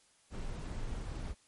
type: noise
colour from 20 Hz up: brown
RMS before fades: -39 dBFS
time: 0.3-1.35 s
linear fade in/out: 50 ms
effects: white hiss -67 dBFS RMS until 1.47 s + MP3 48 kbps